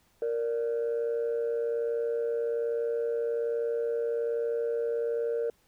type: tone pair together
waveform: sine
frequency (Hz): 466.1 / 587.3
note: A#4 / D5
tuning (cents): 0 / 0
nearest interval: major third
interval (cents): 400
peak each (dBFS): -26 / -34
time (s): 0.22-5.5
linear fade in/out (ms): 2
effects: tanh soft clip ceiling -23 dBFS + pink hiss -67 dBFS RMS until 5.67 s